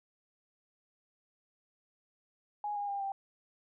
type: tone with pitch steps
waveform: sine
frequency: 830.6 / 815.4 / 800.5 / 785.8 Hz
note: G#5 / G#5 / G5 / G5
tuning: 0 / -32 / +36 / +4 cents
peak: -33 dBFS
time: 2.64-3.12 s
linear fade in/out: 2 ms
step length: 120 ms
effects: none